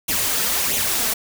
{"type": "noise with flanger", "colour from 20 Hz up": "white", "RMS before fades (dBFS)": -21, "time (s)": [0.08, 1.14], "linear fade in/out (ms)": 10, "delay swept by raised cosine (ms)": [0.3, 4.6], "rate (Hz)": 1.5, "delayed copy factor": 0.6, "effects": []}